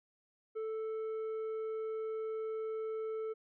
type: tone with tanh clipping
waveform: sine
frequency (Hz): 440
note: A4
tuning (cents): 0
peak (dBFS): -37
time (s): 0.55-3.34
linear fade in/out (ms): 20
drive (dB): 6
effects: none